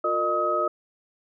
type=tone cluster; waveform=sine; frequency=355.8 / 461.1 / 609 / 1269 Hz; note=F4 / A#4 / D#5 / D#6; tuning=+32 / -19 / -37 / +34 cents; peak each=-30 / -32 / -26 / -24 dBFS; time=0.04-0.68 s; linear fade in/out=5 ms; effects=none